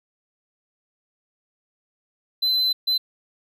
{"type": "tone bursts at uneven times", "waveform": "triangle", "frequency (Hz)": 4046, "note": "B7", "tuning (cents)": 41, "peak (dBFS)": -17, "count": 2, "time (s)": [[2.42, 2.73], [2.87, 2.98]], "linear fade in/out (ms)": 10, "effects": []}